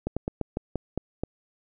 slowing click train, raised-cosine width 2 ms, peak -14 dBFS, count 8, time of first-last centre 0.07-1.236 s, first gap 96 ms, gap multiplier 1.18, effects none

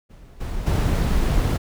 brown noise with level steps, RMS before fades -44 / -28 / -19 dBFS, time 0.09-1.58 s, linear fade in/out 20 ms, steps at 0.4 / 0.66 s, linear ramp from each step 10 ms, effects none

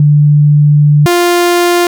sine / sawtooth tone pair in turn, 147.6 / 349.7 Hz, D3 / F4, +9 / +2 cents, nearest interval octave + minor third, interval 1493 cents, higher second, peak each -3 dBFS, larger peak neither, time 0-1.06 / 1.06-1.87 s, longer first, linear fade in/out 2 ms, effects none

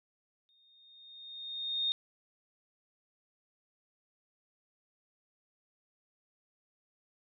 sine tone with exponential growth, 3685 Hz, A#7, 21 cents flat, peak -27 dBFS, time 0.49-1.92 s, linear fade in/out 0 ms, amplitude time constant 310 ms, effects none

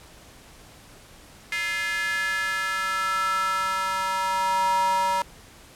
square tone with high-pass filter sweep, 190.1 Hz, F#3, 47 cents sharp, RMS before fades -25 dBFS, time 1.52-5.22 s, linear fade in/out 2 ms, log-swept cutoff 2000 to 850 Hz, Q 5.4, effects pink hiss -49 dBFS RMS until 5.75 s + low-pass 12000 Hz 12 dB/octave

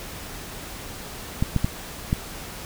clicks, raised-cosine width 5 ms, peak -8 dBFS, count 4, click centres 1.425 / 1.563 / 1.645 / 2.129 s, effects pink hiss -37 dBFS RMS until 2.65 s

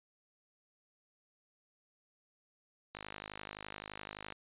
click train, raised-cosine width 0.3 ms, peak -26 dBFS, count 72, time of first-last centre 2.95-4.323 s, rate 51.7 Hz, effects resampled to 8000 Hz

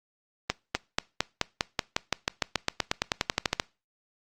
accelerating click train, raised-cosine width 0.2 ms, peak -6 dBFS, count 23, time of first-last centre 0.5-3.599 s, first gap 250 ms, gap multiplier 0.94, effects noise-tail reverb RT60 0.3 s tail -23 dB re dry + Opus 24 kbps

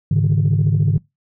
sine chord, Ab suspended fourth, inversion none, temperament equal with one note detuned, 103.83 / 141.42 / 155.56 Hz, Ab2 / Db3 / Eb3, 0 / +35 / 0 cents, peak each -16 dBFS, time 0.11-0.98 s, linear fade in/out 5 ms, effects noise-tail reverb RT60 0.2 s tail -23 dB re dry + tanh soft clip ceiling -8 dBFS

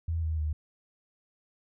sine tone with pitch steps, 82.41 / 79.46 / 76.63 Hz, E2 / D#2 / D#2, 0 / +37 / -26 cents, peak -27 dBFS, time 0.08-0.53 s, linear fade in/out 5 ms, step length 150 ms, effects none

